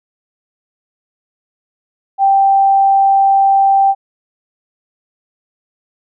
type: tone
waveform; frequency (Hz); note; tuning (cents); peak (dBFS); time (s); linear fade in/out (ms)
sine; 784; G5; 0; -7; 2.18-3.95; 50
effects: none